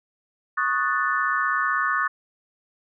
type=chord; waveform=sine; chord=D# half-diminished seventh; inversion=third; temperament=equal; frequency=1108.7 / 1244.5 / 1480 / 1760 Hz; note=C#6 / D#6 / F#6 / A6; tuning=0 / 0 / 0 / 0 cents; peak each=-26 dBFS; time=0.57-2.08 s; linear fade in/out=10 ms; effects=none